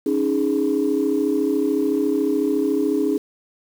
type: chord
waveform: sine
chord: C# suspended second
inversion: none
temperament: equal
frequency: 277.2 / 311.1 / 415.3 Hz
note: C#4 / D#4 / G#4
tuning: 0 / 0 / 0 cents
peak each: -21 dBFS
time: 0.06-3.18 s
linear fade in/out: 5 ms
effects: tanh soft clip ceiling -10 dBFS + 7-bit